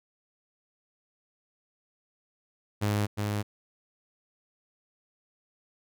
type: tone with echo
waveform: sawtooth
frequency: 103.83 Hz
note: G#2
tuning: in tune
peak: -21 dBFS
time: 2.81-3.07 s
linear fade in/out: 20 ms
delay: 360 ms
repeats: 1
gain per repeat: -3 dB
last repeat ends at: 3.43 s
effects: none